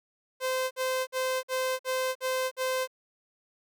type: tone bursts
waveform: sawtooth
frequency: 517 Hz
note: C5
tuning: 21 cents flat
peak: -23 dBFS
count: 7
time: 0.4-2.876 s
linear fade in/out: 50 ms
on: 310 ms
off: 51 ms
effects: none